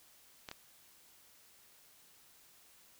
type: clicks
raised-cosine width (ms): 0.2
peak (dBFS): -26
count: 2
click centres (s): 0.488 / 0.514
effects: white hiss -63 dBFS RMS until 2.99 s